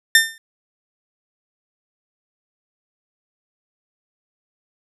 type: tone with exponential decay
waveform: sawtooth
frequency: 1800 Hz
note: A6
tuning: 39 cents sharp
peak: -3 dBFS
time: 0.15-0.38 s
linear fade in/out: 2 ms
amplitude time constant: 49 ms
effects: none